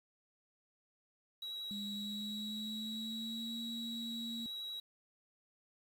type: tone with vibrato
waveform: triangle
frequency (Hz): 3873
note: B7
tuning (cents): -35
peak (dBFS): -39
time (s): 1.42-4.8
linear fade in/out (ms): 5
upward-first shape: sine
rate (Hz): 11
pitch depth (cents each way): 10
type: tone with pitch glide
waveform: sine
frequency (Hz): 204.8 to 229.9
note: G#3 to A#3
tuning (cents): -24 to -24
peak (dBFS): -40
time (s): 1.71-4.46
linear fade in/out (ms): 0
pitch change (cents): +200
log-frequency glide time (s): 1.93-3.59
effects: tanh soft clip ceiling -35 dBFS + 10-bit